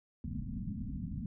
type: low-pass noise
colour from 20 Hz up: white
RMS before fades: -39 dBFS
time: 0.24-1.26 s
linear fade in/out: 2 ms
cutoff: 260 Hz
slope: 96 dB/octave
effects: none